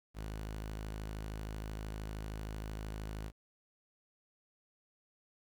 sawtooth tone, 53 Hz, G#1, 36 cents sharp, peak -36 dBFS, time 0.14-3.32 s, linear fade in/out 50 ms, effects 11-bit

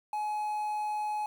triangle tone with quantisation, 845 Hz, G#5, 30 cents sharp, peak -28 dBFS, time 0.13-1.26 s, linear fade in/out 2 ms, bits 9, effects none

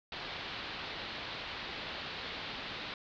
white low-pass noise, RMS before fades -42 dBFS, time 0.12-2.94 s, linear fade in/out 2 ms, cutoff 4300 Hz, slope 48 dB/octave, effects none

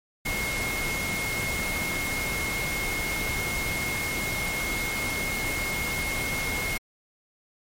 sine tone in noise, 2155 Hz, C#7, 49 cents flat, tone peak -29 dBFS, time 0.25-6.78 s, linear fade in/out 10 ms, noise pink, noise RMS -31 dBFS, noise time 0.25-6.78 s, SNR -1 dB, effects MP3 64 kbps

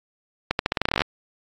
accelerating click train, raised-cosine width 0.3 ms, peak -4 dBFS, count 15, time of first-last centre 0.51-1.019 s, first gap 81 ms, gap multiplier 0.86, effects AAC 48 kbps

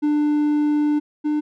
triangle tone pair in turn, 297.2 / 300.1 Hz, D4 / D4, +21 / +38 cents, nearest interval unison, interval 17 cents, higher second, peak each -14 / -16 dBFS, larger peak first, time 0.02-1 / 1.24-1.41 s, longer first, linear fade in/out 20 ms, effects none

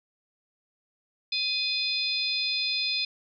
harmonic tone with a mistuned harmonic, 830 Hz, G#5, 1 cent flat, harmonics 3 / 4 / 5 / 6, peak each -31 / -31 / -31 / -31 dBFS, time 1.32-3.05 s, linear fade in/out 5 ms, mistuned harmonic 4, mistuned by +110 cents, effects none

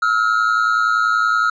triangle tone pair together, 1301 / 1411.6 Hz, E6 / F6, -23 / +18 cents, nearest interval minor second, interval 141 cents, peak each -15 dBFS, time 0.02-1.5 s, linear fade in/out 5 ms, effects resampled to 16000 Hz

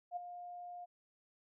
sine tone with ADSR envelope, 708 Hz, F5, 23 cents sharp, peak -35 dBFS, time 0.11-0.86 s, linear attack 55 ms, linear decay 12 ms, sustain -10 dB, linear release 23 ms, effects none

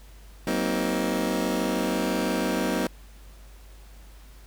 25% pulse chord, C half-diminished seventh, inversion second, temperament just, 188.37 / 235.5 / 261.6 / 314 Hz, Gb3 / Bb3 / C4 / Eb4, +31 / +18 / 0 / +16 cents, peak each -26 dBFS, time 0.47-2.87 s, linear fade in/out 2 ms, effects added 50 Hz sine -45 dBFS peak until 4.46 s + pink hiss -55 dBFS RMS until 4.46 s

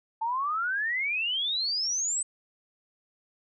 sine exponential sweep, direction up, 877 to 8200 Hz, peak -26 dBFS, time 0.21-2.23 s, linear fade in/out 10 ms, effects none

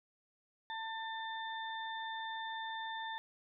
harmonic tone, 894 Hz, A5, 27 cents sharp, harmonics 1 / 2 / 4, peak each -41 / -44 / -47 dBFS, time 0.7-3.18 s, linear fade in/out 0 ms, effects none

